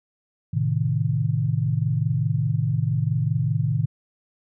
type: chord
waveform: sine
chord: A diminished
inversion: none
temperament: equal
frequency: 110 / 130.81 / 155.56 Hz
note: A2 / C3 / Eb3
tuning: 0 / 0 / 0 cents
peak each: -24 dBFS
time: 0.53-3.86 s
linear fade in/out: 10 ms
effects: none